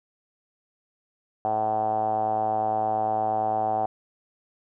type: tone with low-pass filter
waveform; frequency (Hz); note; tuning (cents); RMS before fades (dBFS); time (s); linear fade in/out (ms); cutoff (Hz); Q
5% pulse; 108.7; A2; -21; -25; 1.45-3.86; 0; 750; 9.5
effects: none

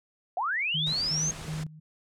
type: linear sweep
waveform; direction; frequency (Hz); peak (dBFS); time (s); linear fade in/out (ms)
sine; up; 659.3 to 6500; -26; 0.37-1.31; 2
type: tone with tremolo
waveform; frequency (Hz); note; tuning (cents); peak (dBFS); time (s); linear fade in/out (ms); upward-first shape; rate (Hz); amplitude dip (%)
sine; 155.56; D#3; 0; -31; 0.74-1.8; 10; square; 2.7; 80
type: low-pass noise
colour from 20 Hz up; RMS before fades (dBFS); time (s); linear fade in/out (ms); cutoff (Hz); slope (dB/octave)
pink; -42; 0.86-1.64; 10; 9400; 24
effects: none

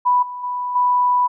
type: tone with level steps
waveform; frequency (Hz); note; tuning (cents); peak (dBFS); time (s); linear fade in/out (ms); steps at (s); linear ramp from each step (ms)
sine; 987.8; B5; 0; -12 / -27 / -21 / -13; 0.05-1.28; 20; 0.22 / 0.43 / 0.75; 10
effects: none

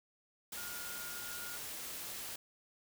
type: tone in noise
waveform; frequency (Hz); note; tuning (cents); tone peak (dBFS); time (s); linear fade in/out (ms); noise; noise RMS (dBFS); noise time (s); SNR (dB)
sine; 1424; F6; +33; -48; 0.57-1.57; 5; white; -44; 0.52-2.36; -7
effects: none

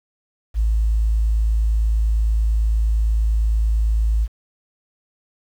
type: tone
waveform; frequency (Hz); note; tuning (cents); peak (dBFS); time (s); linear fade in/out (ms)
sine; 54.4; A1; -19; -14; 0.54-4.28; 50
effects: tanh soft clip ceiling -10 dBFS + 8-bit

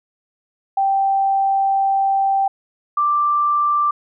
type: tone pair in turn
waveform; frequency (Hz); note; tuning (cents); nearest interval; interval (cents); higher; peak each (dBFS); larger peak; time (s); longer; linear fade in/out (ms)
sine; 782 / 1177.4; G5 / D6; -4 / +4; perfect fifth; 708; second; -14; neither; 0.77-2.48 / 2.97-3.91; first; 5
effects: none

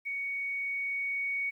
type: tone with level ramp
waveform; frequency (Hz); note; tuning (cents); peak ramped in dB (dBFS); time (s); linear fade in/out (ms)
sine; 2234; C#7; +13; -32 to -29; 0.05-1.51; 20
effects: 11-bit

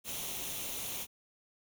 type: noise with comb filter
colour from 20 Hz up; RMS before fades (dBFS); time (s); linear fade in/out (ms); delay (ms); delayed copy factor
white; -39; 0.04-1.07; 50; 0.31; +0.55
effects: none

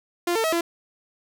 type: tone with pitch steps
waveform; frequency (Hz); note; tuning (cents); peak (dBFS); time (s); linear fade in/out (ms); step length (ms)
sawtooth; 348 / 449.2 / 643 / 339.2; F4 / A4 / E5 / E4; -6 / +36 / -43 / +50; -17; 0.27-0.61; 5; 85
effects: none

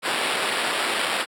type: noise with sample-and-hold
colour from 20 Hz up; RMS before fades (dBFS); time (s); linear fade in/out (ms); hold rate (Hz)
blue; -24; 0.02-1.26; 50; 6300
effects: high-pass 300 Hz 12 dB/octave + low-pass 12000 Hz 12 dB/octave

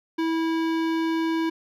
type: tone with hard clipping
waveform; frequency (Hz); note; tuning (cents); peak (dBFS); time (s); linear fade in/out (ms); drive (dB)
sine; 326.2; E4; -18; -24; 0.18-1.5; 10; 18
effects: none

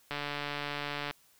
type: click train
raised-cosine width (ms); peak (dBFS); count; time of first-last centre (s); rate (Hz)
0.3; -19; 146; 0.11-1.11; 145
effects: white hiss -64 dBFS RMS until 1.39 s

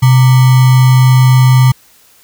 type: tone with sample-and-hold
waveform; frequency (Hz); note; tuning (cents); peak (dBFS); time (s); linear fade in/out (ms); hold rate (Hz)
sine; 128.1; C3; -36; -3; 0.02-1.72; 10; 1050
effects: white hiss -46 dBFS RMS until 2.23 s

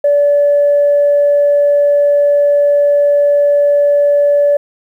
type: tone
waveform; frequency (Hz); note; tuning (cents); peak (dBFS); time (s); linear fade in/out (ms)
sine; 577; D5; -31; -6; 0.04-4.57; 5
effects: tanh soft clip ceiling -3 dBFS + 8-bit

